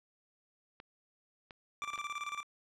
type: clicks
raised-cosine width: 0.3 ms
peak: -32 dBFS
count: 5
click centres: 0.801 / 1.508 / 1.838 / 1.936 / 1.978 s
type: tone with tremolo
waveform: 25% pulse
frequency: 1174.7 Hz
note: D6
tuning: in tune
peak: -32 dBFS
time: 1.82-2.43 s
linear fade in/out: 0 ms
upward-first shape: square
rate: 18 Hz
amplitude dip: 70%
effects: low-pass 6000 Hz 12 dB/octave